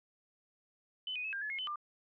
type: tone with pitch steps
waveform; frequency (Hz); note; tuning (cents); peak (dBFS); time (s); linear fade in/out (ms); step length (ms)
sine; 3025 / 2486 / 2585 / 1599 / 1712 / 2157 / 3035 / 1194; F#7 / D#7 / E7 / G6 / A6 / C#7 / F#7 / D6; +38 / -2 / -34 / +34 / -48 / -48 / +43 / +28; -36; 1.07-1.758; 2; 86
effects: none